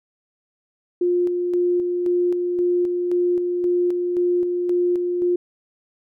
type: tone with tremolo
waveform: sine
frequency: 354 Hz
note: F4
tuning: 23 cents sharp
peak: -16 dBFS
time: 1.01-5.36 s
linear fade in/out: 5 ms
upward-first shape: square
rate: 1.9 Hz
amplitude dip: 35%
effects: none